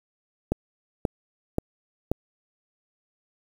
click train, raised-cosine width 2 ms, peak -9 dBFS, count 4, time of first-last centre 0.52-2.116 s, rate 1.88 Hz, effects 7-bit

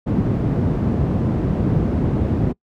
white low-pass noise, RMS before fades -18 dBFS, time 0.06-2.53 s, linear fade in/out 20 ms, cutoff 210 Hz, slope 12 dB/octave, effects noise-tail reverb RT60 0.1 s tail -25 dB re dry + high-pass 60 Hz 12 dB/octave

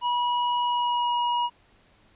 square tone with pitch glide, 970 to 962.2 Hz, B5 to B5, -31 to -45 cents, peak -23 dBFS, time 0.01-1.5 s, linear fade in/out 50 ms, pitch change -14 cents, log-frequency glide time 0.62-1.17 s, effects pink hiss -60 dBFS RMS until 2.15 s + resampled to 8000 Hz

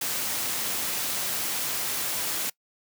white noise, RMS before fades -29 dBFS, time 0.01-2.5 s, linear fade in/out 5 ms, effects noise-tail reverb RT60 0.1 s tail -24 dB re dry + high-pass 100 Hz 12 dB/octave

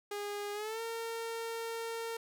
sawtooth tone with pitch glide, 410 to 457.6 Hz, G#4 to A#4, -22 to -32 cents, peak -33 dBFS, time 0.11-2.17 s, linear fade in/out 5 ms, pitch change +190 cents, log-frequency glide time 0.53-0.81 s, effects none

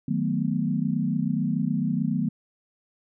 sine chord, B dominant seventh, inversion first, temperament equal, 155.56 / 185 / 220 / 246.9 Hz, D#3 / F#3 / A3 / B3, 0 / 0 / 0 / 0 cents, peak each -28 dBFS, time 0.08-2.29 s, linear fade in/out 5 ms, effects none

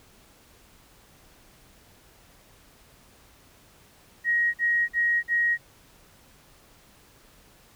sine tone bursts, 1888 Hz, A#6, 22 cents sharp, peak -20 dBFS, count 4, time 4.24-5.578 s, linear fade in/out 50 ms, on 300 ms, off 46 ms, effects pink hiss -56 dBFS RMS until 7.75 s

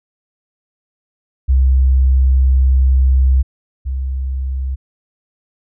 sine tone pair in turn, 65.41 / 65.9 Hz, C2 / C2, 0 / +13 cents, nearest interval unison, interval 13 cents, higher second, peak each -8 / -17 dBFS, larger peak first, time 1.48-3.43 / 3.85-4.76 s, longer first, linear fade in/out 20 ms, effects none

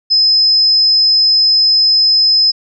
sine tone, 5100 Hz, D#8, 42 cents sharp, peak -7 dBFS, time 0.1-2.52 s, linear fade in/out 20 ms, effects none

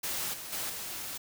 white noise with level steps, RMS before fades -34 / -42 / -35 / -39 dBFS, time 0.03-1.18 s, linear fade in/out 10 ms, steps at 0.33 / 0.52 / 0.69 s, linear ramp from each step 10 ms, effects none

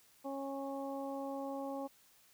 harmonic tone, 274.5 Hz, C#4, 17 cents flat, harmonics 1 / 2 / 3 / 4, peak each -42 / -42 / -45 / -51 dBFS, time 0.24-1.88 s, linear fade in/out 20 ms, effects white hiss -66 dBFS RMS until 2.33 s

